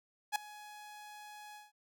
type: tone with ADSR envelope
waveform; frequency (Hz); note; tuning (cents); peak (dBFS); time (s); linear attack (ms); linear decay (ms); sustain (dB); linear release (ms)
sawtooth; 839; G#5; +17; -24; 0.32-1.72; 37; 4; -21; 170
effects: none